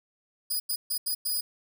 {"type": "tone bursts at uneven times", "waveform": "10% pulse", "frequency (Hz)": 4945, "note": "D#8", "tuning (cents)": -12, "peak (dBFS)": -20, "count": 5, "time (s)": [[0.5, 0.6], [0.69, 0.76], [0.9, 0.98], [1.06, 1.15], [1.25, 1.41]], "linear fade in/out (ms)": 10, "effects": []}